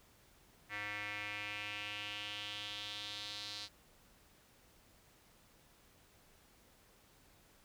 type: tone with band-pass filter sweep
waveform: square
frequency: 103.83 Hz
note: G#2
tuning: in tune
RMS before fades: -44 dBFS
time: 0.69-3.69 s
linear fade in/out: 50 ms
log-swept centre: 2000 to 4300 Hz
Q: 3.7
effects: pink hiss -66 dBFS RMS until 7.64 s